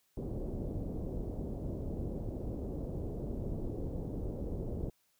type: low-pass noise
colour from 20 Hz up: pink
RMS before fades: -38 dBFS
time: 0.17-4.9 s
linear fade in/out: 5 ms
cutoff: 520 Hz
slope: 24 dB/octave
effects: white hiss -74 dBFS RMS until 5.19 s